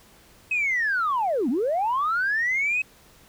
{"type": "linear two-way sweep", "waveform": "sine", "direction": "down then up", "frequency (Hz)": [2577, 215.3, 2577], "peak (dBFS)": -20, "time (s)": [0.51, 2.82], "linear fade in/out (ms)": 5, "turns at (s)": 1.49, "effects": ["tanh soft clip ceiling -17 dBFS", "pink hiss -54 dBFS RMS until 3.28 s"]}